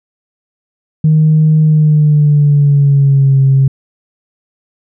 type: tone with pitch glide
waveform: sine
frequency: 155.56 to 135.42 Hz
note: D#3 to C#3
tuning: 0 to -40 cents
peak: -4 dBFS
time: 1.04-3.68 s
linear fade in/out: 5 ms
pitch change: -240 cents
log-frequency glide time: 1.62-3.4 s
effects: tanh soft clip ceiling -1 dBFS